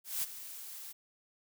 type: noise with ADSR envelope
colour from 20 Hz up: blue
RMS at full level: -33 dBFS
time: 0.04-0.93 s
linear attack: 190 ms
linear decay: 21 ms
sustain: -13 dB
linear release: 17 ms
effects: none